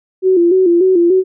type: tone with vibrato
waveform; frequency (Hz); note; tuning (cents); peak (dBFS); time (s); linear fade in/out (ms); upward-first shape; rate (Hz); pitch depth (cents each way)
sine; 358.9; F4; +47; -7; 0.22-1.24; 50; square; 3.4; 76
effects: none